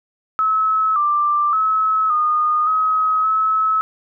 sine tone with pitch steps, 1293 / 1182 / 1291 / 1227 / 1272 / 1294 Hz, E6 / D6 / E6 / D#6 / D#6 / E6, -34 / +11 / -37 / -25 / +38 / -32 cents, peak -14 dBFS, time 0.39-3.81 s, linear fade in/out 0 ms, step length 570 ms, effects none

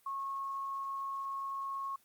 sine tone, 1093 Hz, C#6, 25 cents flat, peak -35 dBFS, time 0.06-1.96 s, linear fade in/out 5 ms, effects white hiss -68 dBFS RMS until 2.04 s + Opus 32 kbps

